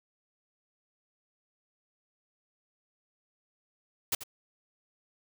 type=noise with echo; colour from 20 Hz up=white; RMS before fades=-28 dBFS; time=4.12-4.15 s; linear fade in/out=5 ms; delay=86 ms; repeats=1; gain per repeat=-13 dB; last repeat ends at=4.236 s; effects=none